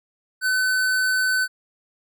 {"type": "tone with hard clipping", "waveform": "sine", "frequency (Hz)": 1514, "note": "F#6", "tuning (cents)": 39, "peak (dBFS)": -20, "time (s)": [0.41, 1.48], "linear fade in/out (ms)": 50, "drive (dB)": 17, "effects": []}